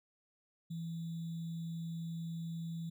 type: tone with sample-and-hold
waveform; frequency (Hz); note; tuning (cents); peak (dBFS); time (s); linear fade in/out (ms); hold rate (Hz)
sine; 165.7; E3; +9; -38; 0.7-2.9; 10; 3675
effects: none